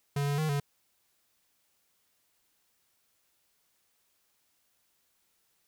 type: tone with pitch steps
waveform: square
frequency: 142.2 / 143.1 / 155.6 / 142.5 Hz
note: C#3 / D3 / D#3 / C#3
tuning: +45 / -45 / 0 / +48 cents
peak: -28 dBFS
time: 0.16-0.6 s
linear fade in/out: 5 ms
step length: 110 ms
effects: white hiss -73 dBFS RMS until 5.67 s